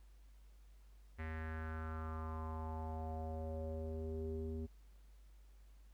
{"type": "tone with low-pass filter sweep", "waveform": "square", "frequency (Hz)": 79.6, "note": "D#2", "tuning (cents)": 40, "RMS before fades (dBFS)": -43, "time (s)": [1.18, 4.67], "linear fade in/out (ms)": 20, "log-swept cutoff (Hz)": [2000, 330], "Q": 4.5, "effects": ["added 50 Hz sine -58 dBFS peak until 5.93 s", "pink hiss -75 dBFS RMS until 5.93 s"]}